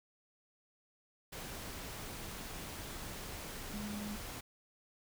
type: tone in noise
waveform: sine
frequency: 207.7 Hz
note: G#3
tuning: in tune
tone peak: -40 dBFS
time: 3.73-4.16 s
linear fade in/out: 10 ms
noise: pink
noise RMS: -45 dBFS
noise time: 1.32-4.41 s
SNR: +2 dB
effects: none